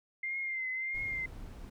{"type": "tone with vibrato", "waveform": "sine", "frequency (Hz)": 2093, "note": "C7", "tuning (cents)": 0, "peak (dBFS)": -33, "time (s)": [0.23, 1.26], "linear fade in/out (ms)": 5, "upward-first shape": "triangle", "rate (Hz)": 1.6, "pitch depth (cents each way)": 53}
{"type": "noise", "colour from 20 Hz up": "brown", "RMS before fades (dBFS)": -46, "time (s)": [0.94, 1.7], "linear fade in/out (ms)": 10}
{"effects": []}